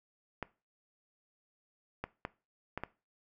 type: clicks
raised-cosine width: 0.5 ms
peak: -21 dBFS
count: 5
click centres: 0.427 / 2.04 / 2.251 / 2.776 / 2.836 s
effects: noise-tail reverb RT60 0.3 s tail -19 dB re dry